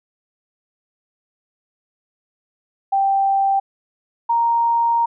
sine tone pair in turn, 784 / 932.3 Hz, G5 / A#5, 0 / 0 cents, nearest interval minor third, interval 300 cents, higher second, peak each -14 dBFS, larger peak neither, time 2.92-3.6 / 4.29-5.06 s, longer second, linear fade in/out 10 ms, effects none

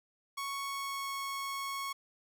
sawtooth tone with pitch glide, 1108.7 to 1101.7 Hz, C#6 to C#6, 0 to -11 cents, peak -32 dBFS, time 0.37-1.93 s, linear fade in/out 10 ms, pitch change -11 cents, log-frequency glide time 0.59-1.11 s, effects none

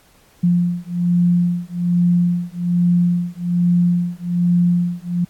sine beating tone pair, 174.61 / 175.81 Hz, F3 / F3, 0 / +12 cents, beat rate 1.2 Hz, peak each -17 dBFS, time 0.43-5.25 s, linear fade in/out 10 ms, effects pink hiss -53 dBFS RMS until 5.29 s + AAC 64 kbps

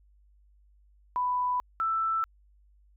sine tone pair in turn, 993 / 1325.5 Hz, B5 / E6, +9 / +9 cents, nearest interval perfect fourth, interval 500 cents, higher second, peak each -25 / -25 dBFS, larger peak neither, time 1.16-1.6 / 1.8-2.24 s, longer neither, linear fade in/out 0 ms, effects added 50 Hz sine -58 dBFS peak until 2.96 s

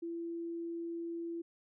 sine tone, 336.8 Hz, E4, 37 cents sharp, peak -37 dBFS, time 0.02-1.42 s, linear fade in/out 10 ms, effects none

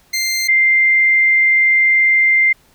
20% pulse / sine tone pair in turn, 2093 / 2093 Hz, C7 / C7, 0 / 0 cents, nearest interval unison, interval 0 cents, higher neither, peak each -11 / -9 dBFS, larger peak second, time 0.13-0.48 / 0.48-2.53 s, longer second, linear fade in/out 10 ms, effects pink hiss -53 dBFS RMS until 2.74 s

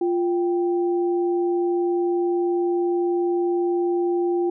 sine tone pair together, 349.2 / 783.9 Hz, F4 / G5, 0 / 0 cents, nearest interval octave + major second, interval 1400 cents, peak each -19 / -31 dBFS, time 0.01-4.5 s, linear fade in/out 5 ms, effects none

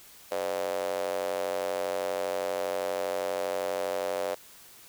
square tone with high-pass filter, 46.25 Hz, F#1, in tune, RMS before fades -31 dBFS, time 0.31-4.35 s, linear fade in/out 10 ms, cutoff 550 Hz, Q 5.9, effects white hiss -52 dBFS RMS until 4.88 s

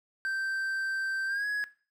triangle tone with pitch glide, 1562 to 1674.1 Hz, G6 to G#6, -7 to +13 cents, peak -27 dBFS, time 0.25-1.64 s, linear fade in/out 0 ms, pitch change +120 cents, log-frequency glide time 1.27-1.46 s, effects noise-tail reverb RT60 0.4 s tail -17 dB re dry

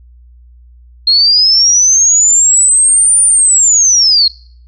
sine linear two-way sweep, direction up then down, 4201 to 9360 to 4201 Hz, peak -5 dBFS, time 1.07-4.28 s, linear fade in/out 5 ms, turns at 3.23 s, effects noise-tail reverb RT60 0.6 s tail -25 dB re dry + added 60 Hz sine -37 dBFS peak until 4.67 s

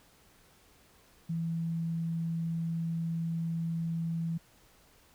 sine tone, 165.5 Hz, E3, 7 cents sharp, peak -30 dBFS, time 1.29-4.38 s, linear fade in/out 10 ms, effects pink hiss -62 dBFS RMS until 5.14 s

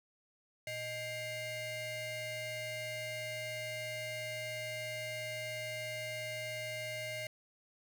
35% pulse ring-modulated tone, 739 Hz, F#5, 2 cents flat, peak -34 dBFS, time 0.67-7.27 s, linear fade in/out 2 ms, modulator 1360 Hz, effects none

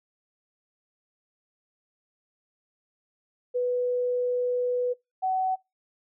sine tone pair in turn, 493.9 / 752.3 Hz, B4 / F#5, 0 / +29 cents, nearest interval perfect fifth, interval 729 cents, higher second, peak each -23 dBFS, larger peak neither, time 3.54-4.94 / 5.22-5.56 s, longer first, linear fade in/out 20 ms, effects noise-tail reverb RT60 0.2 s tail -23 dB re dry

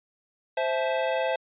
square chord, A minor, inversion first, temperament equal with one note detuned, 523.3 / 659.3 / 864.4 Hz, C5 / E5 / A5, 0 / 0 / -31 cents, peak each -28 / -29 / -32 dBFS, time 0.57-1.36 s, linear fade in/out 5 ms, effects resampled to 8000 Hz

